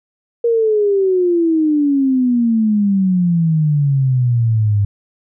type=exponential sweep; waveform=sine; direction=down; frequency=474.2 to 100 Hz; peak=-11 dBFS; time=0.44-4.85 s; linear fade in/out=5 ms; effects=none